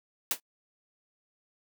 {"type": "noise with exponential decay", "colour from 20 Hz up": "white", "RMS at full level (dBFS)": -23, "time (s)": [0.31, 0.4], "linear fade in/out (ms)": 1, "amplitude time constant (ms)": 18, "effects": ["noise-tail reverb RT60 0.1 s tail -26 dB re dry", "high-pass 200 Hz 12 dB/octave"]}